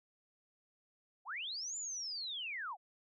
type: linear two-way sweep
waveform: sine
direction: up then down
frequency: 671 to 7200 to 671 Hz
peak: -39 dBFS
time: 1.25-2.77 s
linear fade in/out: 50 ms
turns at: 1.77 s
effects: none